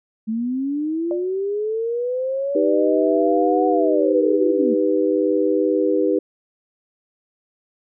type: linear two-way sweep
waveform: sine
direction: up then down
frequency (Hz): 215.2 to 740 to 215.2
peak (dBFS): -20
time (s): 0.27-4.75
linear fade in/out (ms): 20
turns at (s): 3.67
type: tone with exponential decay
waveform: sine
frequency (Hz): 590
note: D5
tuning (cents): +8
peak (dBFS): -21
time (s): 1.11-1.34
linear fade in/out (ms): 1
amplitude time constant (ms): 49
type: chord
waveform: sine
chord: Eb augmented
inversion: none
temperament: equal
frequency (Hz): 311.1 / 392 / 493.9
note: Eb4 / G4 / B4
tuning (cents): 0 / 0 / 0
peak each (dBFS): -20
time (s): 2.55-6.19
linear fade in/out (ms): 5
effects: none